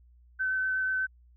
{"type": "tone with vibrato", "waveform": "sine", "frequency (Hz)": 1526, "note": "G6", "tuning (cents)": -47, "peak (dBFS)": -26, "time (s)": [0.39, 1.07], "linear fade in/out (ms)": 20, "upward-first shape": "sine", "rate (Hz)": 8.2, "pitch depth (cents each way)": 9, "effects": ["added 60 Hz sine -55 dBFS peak until 1.36 s"]}